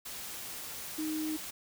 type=tone in noise; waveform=sine; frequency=310.6 Hz; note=D#4; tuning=3 cents flat; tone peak=-32 dBFS; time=0.98-1.37 s; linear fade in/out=10 ms; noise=white; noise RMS=-42 dBFS; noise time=0.05-1.51 s; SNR=+7 dB; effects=none